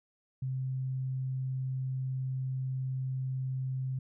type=tone; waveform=sine; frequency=130.81 Hz; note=C3; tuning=in tune; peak=-31 dBFS; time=0.42-3.99 s; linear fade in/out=5 ms; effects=none